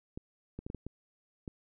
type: clicks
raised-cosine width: 3 ms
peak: -27 dBFS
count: 7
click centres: 0.175 / 0.59 / 0.665 / 0.701 / 0.747 / 0.866 / 1.478 s
effects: none